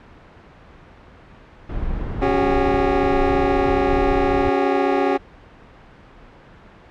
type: noise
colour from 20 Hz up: brown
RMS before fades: -25 dBFS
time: 1.69-4.5 s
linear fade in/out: 5 ms
type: chord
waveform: 25% pulse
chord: C# suspended fourth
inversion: none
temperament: equal with one note detuned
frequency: 277.2 / 370 / 404.6 Hz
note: C#4 / F#4 / G#4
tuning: 0 / 0 / -45 cents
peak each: -17 dBFS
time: 2.21-5.18 s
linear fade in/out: 20 ms
effects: pink hiss -45 dBFS RMS until 6.9 s + low-pass 2000 Hz 12 dB/octave